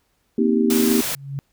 sine chord, C minor seventh, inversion third, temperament just, 235.5 / 261.6 / 314 / 392.4 Hz, Bb3 / C4 / Eb4 / G4, +18 / 0 / +16 / +2 cents, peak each -18 / -23 / -22 / -21 dBFS, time 0.38-1.01 s, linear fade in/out 5 ms
white noise, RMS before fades -25 dBFS, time 0.7-1.15 s, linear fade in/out 2 ms
sine tone with exponential growth, 138.59 Hz, C#3, in tune, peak -22 dBFS, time 0.88-1.39 s, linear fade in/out 0 ms, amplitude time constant 110 ms
effects pink hiss -67 dBFS RMS until 1.52 s

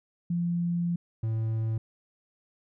sine / triangle tone pair in turn, 172.5 / 111.5 Hz, F3 / A2, -21 / +23 cents, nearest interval minor sixth, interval 756 cents, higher first, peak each -25 / -24 dBFS, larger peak second, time 0.3-0.96 / 1.23-1.78 s, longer first, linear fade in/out 5 ms, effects none

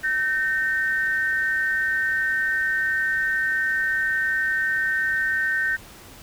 sine tone pair together, 1540 / 1831.4 Hz, G6 / A#6, -31 / -31 cents, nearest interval minor third, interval 300 cents, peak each -23 dBFS, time 0.03-5.77 s, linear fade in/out 20 ms, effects pink hiss -45 dBFS RMS until 6.22 s

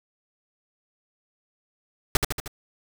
pink noise with echo, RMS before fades -18 dBFS, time 2.15-2.17 s, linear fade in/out 2 ms, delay 77 ms, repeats 4, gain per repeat -4 dB, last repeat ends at 2.478 s, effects none

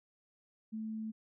sine tone, 219.3 Hz, A3, 6 cents flat, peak -37 dBFS, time 0.72-1.12 s, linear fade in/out 20 ms, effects none

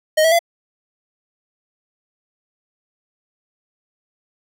square tone with pitch steps, 622.3 / 650.2 / 679.4 Hz, D#5 / E5 / F5, 0 / -24 / -48 cents, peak -12 dBFS, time 0.17-0.392 s, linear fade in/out 10 ms, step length 74 ms, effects none

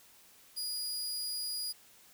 sawtooth tone, 4890 Hz, D#8, 31 cents flat, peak -32 dBFS, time 0.56-1.73 s, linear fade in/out 20 ms, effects white hiss -60 dBFS RMS until 2.13 s

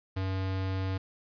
square tone, 95 Hz, F#2, 46 cents sharp, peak -30 dBFS, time 0.16-0.98 s, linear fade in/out 10 ms, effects resampled to 11025 Hz + 10-bit

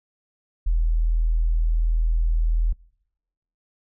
sine tone, 40.67 Hz, E1, 23 cents flat, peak -17 dBFS, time 0.66-2.73 s, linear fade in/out 10 ms, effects noise-tail reverb RT60 0.9 s tail -26 dB re dry

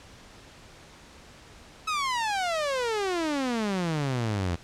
sawtooth exponential sweep, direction down, 1300 to 83 Hz, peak -22 dBFS, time 1.87-4.56 s, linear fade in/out 10 ms, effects pink hiss -50 dBFS RMS until 4.63 s + low-pass 7000 Hz 12 dB/octave

